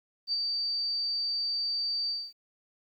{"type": "tone with ADSR envelope", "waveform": "sine", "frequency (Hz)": 4628, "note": "D8", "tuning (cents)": -26, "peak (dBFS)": -25, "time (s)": [0.27, 2.33], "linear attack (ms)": 57, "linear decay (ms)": 28, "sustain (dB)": -3, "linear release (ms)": 240, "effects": ["11-bit"]}